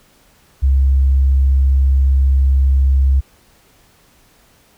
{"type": "tone", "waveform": "sine", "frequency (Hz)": 67.4, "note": "C#2", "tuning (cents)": -48, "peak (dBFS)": -8, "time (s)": [0.62, 3.21], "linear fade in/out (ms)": 20, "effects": ["tanh soft clip ceiling -5 dBFS", "pink hiss -52 dBFS RMS until 4.77 s"]}